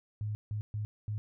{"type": "tone bursts at uneven times", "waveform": "sine", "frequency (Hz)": 105.8, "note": "G#2", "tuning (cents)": 33, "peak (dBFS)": -32, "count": 4, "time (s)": [[0.21, 0.35], [0.51, 0.61], [0.74, 0.85], [1.08, 1.18]], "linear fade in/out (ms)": 0, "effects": []}